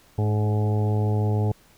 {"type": "harmonic tone with a mistuned harmonic", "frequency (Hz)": 105.8, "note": "G#2", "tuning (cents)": 33, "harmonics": [1, 2, 3, 4, 5, 6, 7, 8], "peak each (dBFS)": [-20, -31, -35, -31, -38, -41, -37, -38], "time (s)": [0.18, 1.52], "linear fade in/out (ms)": 5, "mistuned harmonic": 3, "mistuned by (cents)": -28, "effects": ["pink hiss -56 dBFS RMS until 1.77 s"]}